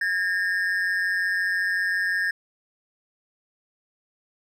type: ring-modulated tone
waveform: triangle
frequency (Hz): 1724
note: A6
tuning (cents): -36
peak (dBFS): -17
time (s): 0.01-2.31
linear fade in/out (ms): 5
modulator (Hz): 92.8
effects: none